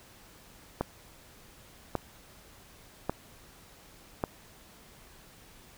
click train, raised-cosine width 1 ms, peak -14 dBFS, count 4, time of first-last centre 0.81-4.239 s, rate 0.875 Hz, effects pink hiss -55 dBFS RMS until 5.77 s

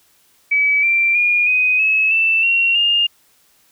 sine tone with pitch steps, 2287 / 2357 / 2429 / 2503 / 2579 / 2658 / 2739 / 2822 Hz, D7 / D7 / D#7 / D#7 / E7 / E7 / F7 / F7, -47 / +6 / -42 / +10 / -39 / +14 / -34 / +17 cents, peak -12 dBFS, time 0.51-3.07 s, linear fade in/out 10 ms, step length 320 ms, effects white hiss -56 dBFS RMS until 3.71 s

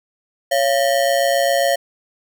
square ring-modulated tone, 620 Hz, D#5, 6 cents flat, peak -12 dBFS, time 0.51-1.76 s, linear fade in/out 10 ms, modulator 63.7 Hz, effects none

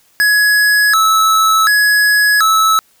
square tone with vibrato, 1480 Hz, F#6, in tune, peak -9 dBFS, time 0.2-2.79 s, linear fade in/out 0 ms, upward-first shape square, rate 0.68 Hz, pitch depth 220 cents each way, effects white hiss -53 dBFS RMS until 3 s

